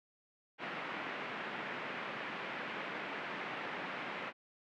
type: band-pass noise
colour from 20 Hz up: white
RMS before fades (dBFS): -42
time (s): 0.58-4.33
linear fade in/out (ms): 50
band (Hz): 160 to 2400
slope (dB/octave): 24
effects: none